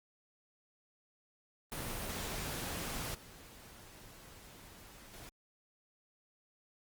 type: noise with level steps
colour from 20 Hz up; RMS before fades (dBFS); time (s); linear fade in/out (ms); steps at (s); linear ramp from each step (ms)
pink; -40 / -55 / -51; 1.72-5.29; 0; 3.14 / 5.13; 10
effects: Opus 32 kbps